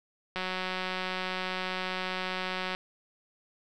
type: click train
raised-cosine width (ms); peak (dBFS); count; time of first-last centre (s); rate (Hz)
0.3; -17; 443; 0.36-2.749; 185
effects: none